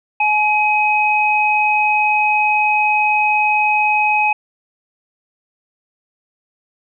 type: tone pair together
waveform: sine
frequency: 846.9 / 2529 Hz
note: G#5 / D#7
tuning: +34 / +28 cents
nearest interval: octave + perfect fifth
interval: 1894 cents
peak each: -15 dBFS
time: 0.2-4.33 s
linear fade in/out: 5 ms
effects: none